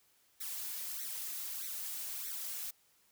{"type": "noise with flanger", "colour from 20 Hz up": "blue", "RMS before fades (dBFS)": -41, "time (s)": [0.4, 2.71], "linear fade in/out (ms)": 10, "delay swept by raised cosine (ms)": [0.5, 4.2], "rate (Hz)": 1.6, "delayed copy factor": 0.95, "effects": ["white hiss -70 dBFS RMS until 3.11 s"]}